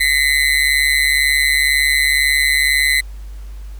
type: tone with amplitude modulation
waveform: 35% pulse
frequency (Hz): 2023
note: B6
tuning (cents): +41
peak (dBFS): -7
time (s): 0-3.01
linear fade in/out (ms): 10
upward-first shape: sine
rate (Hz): 142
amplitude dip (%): 85
effects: added 50 Hz sine -28 dBFS peak until 3.79 s + pink hiss -49 dBFS RMS until 3.79 s